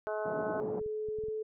harmonic tone, 213.6 Hz, G#3, 49 cents sharp, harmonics 2 / 3 / 4 / 5 / 6 / 7, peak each -37 / -35 / -42 / -45 / -47 / -44 dBFS, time 0.07-0.6 s, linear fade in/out 0 ms
pink band-pass noise, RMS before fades -40 dBFS, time 0.25-0.8 s, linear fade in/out 5 ms, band 150 to 790 Hz, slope 24 dB/octave
sine tone with pitch glide, 429.5 to 434 Hz, A4 to A4, -42 to -24 cents, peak -33 dBFS, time 0.59-1.43 s, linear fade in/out 10 ms, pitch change +18 cents, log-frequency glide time 1.14-1.24 s
clicks, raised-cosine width 5 ms, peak -37 dBFS, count 6, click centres 0.814 / 0.862 / 1.087 / 1.187 / 1.238 / 1.285 s
effects none

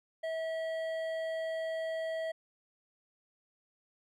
triangle tone with hard clipping, 647 Hz, E5, 32 cents flat, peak -35 dBFS, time 0.23-2.32 s, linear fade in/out 10 ms, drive 13 dB, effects none

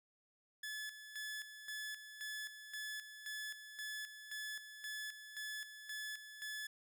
sawtooth tone with tremolo, 1720 Hz, A6, 40 cents flat, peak -39 dBFS, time 0.63-6.67 s, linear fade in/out 5 ms, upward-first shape square, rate 1.9 Hz, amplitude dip 65%, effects none

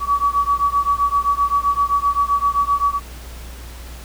sine beating tone pair, 1135 / 1142.7 Hz, C#6 / D6, +41 / -48 cents, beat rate 7.7 Hz, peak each -18 dBFS, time 0-3 s, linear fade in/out 50 ms, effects added 60 Hz sine -33 dBFS peak until 4.04 s + pink hiss -40 dBFS RMS until 4.04 s

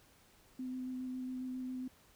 sine tone with vibrato, 255.5 Hz, C4, 41 cents flat, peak -38 dBFS, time 0.59-1.88 s, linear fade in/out 5 ms, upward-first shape square, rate 7.3 Hz, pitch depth 9 cents each way, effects pink hiss -65 dBFS RMS until 2.15 s

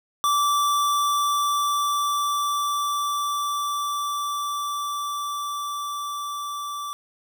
square tone with level ramp, 1164 Hz, D6, 16 cents flat, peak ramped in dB -19 to -30 dBFS, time 0.24-6.93 s, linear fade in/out 0 ms, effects none

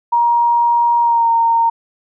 sine tone with pitch glide, 945 to 921.8 Hz, A#5 to A#5, +23 to -20 cents, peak -10 dBFS, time 0.12-1.7 s, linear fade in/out 10 ms, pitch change -43 cents, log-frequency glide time 1-1.29 s, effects none

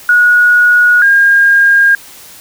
sine tone pair in turn, 1454 / 1615.6 Hz, F#6 / G#6, -31 / -48 cents, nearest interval major second, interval 183 cents, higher second, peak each -4 dBFS, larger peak neither, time 0.09-1.02 / 1.02-1.95 s, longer neither, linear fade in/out 2 ms, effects white hiss -35 dBFS RMS until 2.4 s

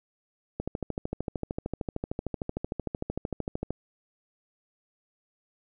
click train, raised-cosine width 2 ms, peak -17 dBFS, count 42, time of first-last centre 0.6-3.706 s, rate 13.2 Hz, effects none

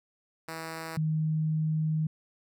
5% pulse / sine tone pair in turn, 162.1 / 156.44 Hz, E3 / D#3, -29 / +10 cents, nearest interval minor second, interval 61 cents, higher first, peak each -25 dBFS, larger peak neither, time 0.48-0.97 / 0.97-2.07 s, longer second, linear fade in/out 5 ms, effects none

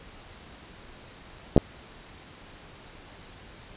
clicks, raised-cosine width 2 ms, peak -3 dBFS, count 2, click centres 1.564 / 1.578 s, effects pink hiss -48 dBFS RMS until 3.76 s + resampled to 8000 Hz

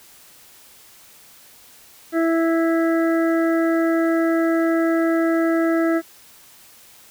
harmonic tone, 329.6 Hz, E4, in tune, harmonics 1 / 2 / 4 / 5 / 6, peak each -17 / -23 / -29 / -31 / -33 dBFS, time 2.12-6.02 s, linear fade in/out 50 ms, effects white hiss -48 dBFS RMS until 7.1 s

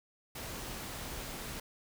pink noise, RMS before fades -42 dBFS, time 0.35-1.6 s, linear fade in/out 5 ms, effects none

